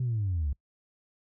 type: linear sweep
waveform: sine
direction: down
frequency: 130 to 65.3 Hz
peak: -25 dBFS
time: 0-0.53 s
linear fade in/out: 5 ms
effects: noise-tail reverb RT60 0.1 s tail -25 dB re dry + tanh soft clip ceiling -23 dBFS